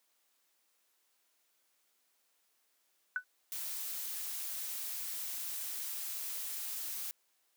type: tone with exponential decay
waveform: sine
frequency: 1493 Hz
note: F#6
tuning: 15 cents sharp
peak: -27 dBFS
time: 3.16-3.24 s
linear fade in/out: 1 ms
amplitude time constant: 17 ms
type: noise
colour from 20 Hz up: blue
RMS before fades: -40 dBFS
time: 3.52-7.11 s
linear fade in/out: 0 ms
effects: white hiss -75 dBFS RMS until 7.56 s + high-pass 300 Hz 12 dB/octave